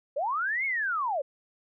sine linear two-way sweep, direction up then down, 517 to 2217 to 517 Hz, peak -26 dBFS, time 0.16-1.22 s, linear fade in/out 10 ms, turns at 0.65 s, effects none

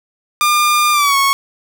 sawtooth tone with pitch glide, 1203 to 1103.2 Hz, D6 to C#6, +41 to -9 cents, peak -7 dBFS, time 0.41-1.33 s, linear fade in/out 0 ms, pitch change -150 cents, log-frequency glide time 0.92-1.16 s, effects none

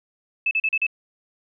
sine tone bursts, 2615 Hz, E7, 15 cents flat, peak -18 dBFS, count 5, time 0.46-0.867 s, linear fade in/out 5 ms, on 51 ms, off 38 ms, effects none

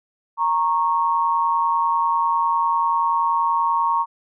sine tone pair together, 929.8 / 1100 Hz, A#5 / C#6, -5 / -14 cents, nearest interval minor third, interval 291 cents, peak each -19 / -20 dBFS, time 0.37-4.06 s, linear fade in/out 50 ms, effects none

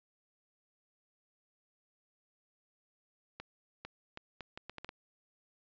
accelerating click train, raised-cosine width 0.3 ms, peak -27 dBFS, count 9, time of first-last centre 3.4-4.891 s, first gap 450 ms, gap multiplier 0.72, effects resampled to 16000 Hz

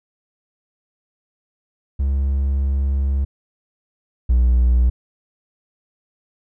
triangle tone pair in turn, 68.5 / 61.03 Hz, C#2 / B1, -20 / -20 cents, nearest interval major second, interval 200 cents, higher first, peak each -14 / -9 dBFS, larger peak second, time 1.99-3.25 / 4.29-4.9 s, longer first, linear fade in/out 10 ms, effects tanh soft clip ceiling -5 dBFS

